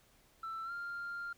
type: tone with pitch glide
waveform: sine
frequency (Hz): 1330 to 1396.1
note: E6 to F6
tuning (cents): +15 to -1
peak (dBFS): -37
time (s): 0.43-1.33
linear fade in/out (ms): 5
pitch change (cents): +84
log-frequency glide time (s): 0.64-0.72
effects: tanh soft clip ceiling -37 dBFS + pink hiss -67 dBFS RMS until 1.37 s